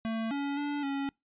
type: tone with pitch steps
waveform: square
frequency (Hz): 224.4 / 282.1 / 289.4 / 277.1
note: A3 / C#4 / D4 / C#4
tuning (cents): +34 / +30 / -25 / -1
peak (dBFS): -31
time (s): 0.05-1.09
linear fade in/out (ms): 0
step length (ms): 260
effects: noise-tail reverb RT60 0.2 s tail -26 dB re dry + resampled to 8000 Hz